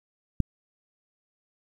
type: click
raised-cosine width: 5 ms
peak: -10 dBFS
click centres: 0.403 s
effects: 8-bit